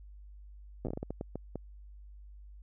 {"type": "slowing click train", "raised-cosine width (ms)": 2, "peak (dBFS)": -23, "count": 12, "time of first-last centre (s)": [0.85, 1.557], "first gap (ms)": 8, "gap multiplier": 1.38, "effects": ["added 50 Hz sine -48 dBFS peak until 2.62 s"]}